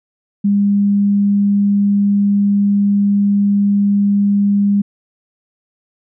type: tone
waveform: sine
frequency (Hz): 201.9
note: G#3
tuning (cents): -49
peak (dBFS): -10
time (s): 0.44-4.82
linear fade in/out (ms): 10
effects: none